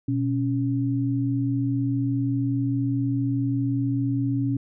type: tone pair together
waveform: sine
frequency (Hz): 122.03 / 277.2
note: B2 / C#4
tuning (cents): -20 / 0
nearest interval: octave + major second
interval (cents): 1420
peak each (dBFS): -24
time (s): 0.08-4.57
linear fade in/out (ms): 5
effects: none